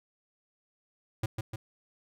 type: tone with echo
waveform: square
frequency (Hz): 110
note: A2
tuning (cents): 0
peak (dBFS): -28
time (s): 1.23-1.26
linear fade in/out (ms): 5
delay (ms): 150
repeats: 2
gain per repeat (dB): -4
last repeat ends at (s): 1.56
effects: none